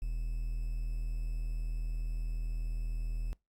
triangle tone with quantisation, 40.08 Hz, E1, 48 cents flat, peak -30 dBFS, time 0.02-3.33 s, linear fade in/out 0 ms, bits 10, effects noise-tail reverb RT60 0.2 s tail -24 dB re dry + AAC 64 kbps

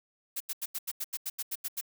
blue noise bursts, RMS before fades -34 dBFS, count 12, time 0.36-1.812 s, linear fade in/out 10 ms, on 44 ms, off 84 ms, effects none

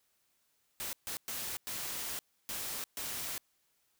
white noise bursts at uneven times, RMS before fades -39 dBFS, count 6, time 0.8-0.93 / 1.07-1.17 / 1.28-1.57 / 1.67-2.19 / 2.49-2.84 / 2.97-3.38 s, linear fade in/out 0 ms, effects white hiss -75 dBFS RMS until 3.99 s

